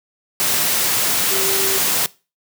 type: tone in noise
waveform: sine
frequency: 387.7 Hz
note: G4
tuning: 19 cents flat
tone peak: -24 dBFS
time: 1.31-1.78 s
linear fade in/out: 0 ms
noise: white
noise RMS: -18 dBFS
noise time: 0.4-2.06 s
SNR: -9 dB
effects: noise-tail reverb RT60 0.3 s tail -21 dB re dry + high-pass 100 Hz 12 dB/octave